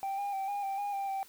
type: tone with pitch steps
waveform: sine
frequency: 783 / 807 / 776 / 811 / 783 / 814 / 790 / 778 Hz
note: G5 / G#5 / G5 / G#5 / G5 / G#5 / G5 / G5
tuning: -2 / -50 / -18 / -41 / -2 / -35 / +13 / -13 cents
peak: -29 dBFS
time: 0.03-1.23 s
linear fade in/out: 0 ms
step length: 150 ms
effects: tanh soft clip ceiling -31 dBFS + white hiss -57 dBFS RMS until 1.28 s